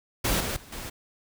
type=noise with level steps; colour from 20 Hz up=pink; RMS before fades=-25 / -30 / -48 / -37 dBFS; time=0.24-0.9 s; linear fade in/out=10 ms; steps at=0.4 / 0.56 / 0.72 s; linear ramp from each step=5 ms; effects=none